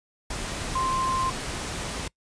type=tone in noise; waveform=sine; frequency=1047 Hz; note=C6; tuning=1 cent sharp; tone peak=-24 dBFS; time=0.75-1.3 s; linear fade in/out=5 ms; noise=pink; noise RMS=-32 dBFS; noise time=0.3-2.08 s; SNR=+5 dB; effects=noise-tail reverb RT60 0.1 s tail -24 dB re dry + resampled to 22050 Hz